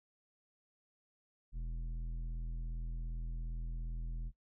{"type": "tone with tanh clipping", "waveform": "sine", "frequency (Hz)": 41.31, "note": "E1", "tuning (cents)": 4, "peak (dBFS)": -39, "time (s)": [1.52, 4.32], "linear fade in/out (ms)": 50, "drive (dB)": 10, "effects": ["noise-tail reverb RT60 0.1 s tail -19 dB re dry"]}